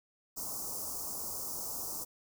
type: band-stop noise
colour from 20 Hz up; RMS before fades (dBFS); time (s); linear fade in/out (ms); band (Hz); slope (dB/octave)
white; -39; 0.36-2.05; 20; 1200 to 5100; 48
effects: none